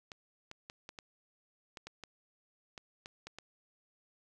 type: clicks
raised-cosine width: 0.2 ms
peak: -28 dBFS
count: 12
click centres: 0.118 / 0.514 / 0.699 / 0.891 / 0.988 / 1.772 / 1.87 / 2.037 / 2.778 / 3.059 / 3.27 / 3.386 s
effects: none